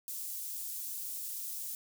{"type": "high-pass noise", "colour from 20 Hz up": "white", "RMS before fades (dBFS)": -40, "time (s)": [0.08, 1.75], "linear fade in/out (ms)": 0, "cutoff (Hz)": 7700, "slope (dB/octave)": 12, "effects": []}